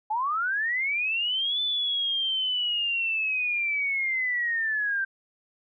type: linear two-way sweep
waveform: sine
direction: up then down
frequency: 828 to 3520 to 1558 Hz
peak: -24 dBFS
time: 0.1-5.05 s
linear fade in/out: 10 ms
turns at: 1.61 s
effects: none